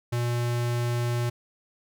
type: tone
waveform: square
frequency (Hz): 120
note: B2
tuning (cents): -49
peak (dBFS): -25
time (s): 0.12-1.3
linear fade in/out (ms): 10
effects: none